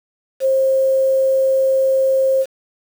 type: tone with quantisation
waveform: sine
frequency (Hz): 532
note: C5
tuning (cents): +29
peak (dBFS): -12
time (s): 0.4-2.46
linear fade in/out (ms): 50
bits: 6
effects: none